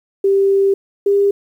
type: tone pair in turn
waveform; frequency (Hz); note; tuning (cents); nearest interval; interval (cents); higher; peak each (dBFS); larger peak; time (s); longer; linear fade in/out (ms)
sine; 392.8 / 400.8; G4 / G4; +4 / +38; unison; 34; second; -10; neither; 0.24-0.74 / 1.06-1.31; first; 5
effects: 8-bit